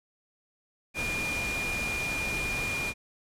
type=tone in noise; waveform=sine; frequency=2421 Hz; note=D#7; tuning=48 cents flat; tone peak=-30 dBFS; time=0.94-2.94 s; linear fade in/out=50 ms; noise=pink; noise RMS=-35 dBFS; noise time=0.94-2.94 s; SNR=+2 dB; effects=low-pass 11000 Hz 12 dB/octave